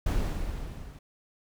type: noise with level ramp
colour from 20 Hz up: brown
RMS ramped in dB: -25 to -44 dBFS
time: 0.06-0.99 s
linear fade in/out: 5 ms
effects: none